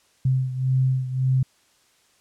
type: beating tone pair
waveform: sine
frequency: 130 / 131.8 Hz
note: C3 / C3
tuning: -11 / +13 cents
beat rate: 1.8 Hz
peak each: -20 / -25 dBFS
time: 0.25-1.43 s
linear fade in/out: 5 ms
effects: white hiss -61 dBFS RMS until 2.2 s + low-pass 9000 Hz 12 dB/octave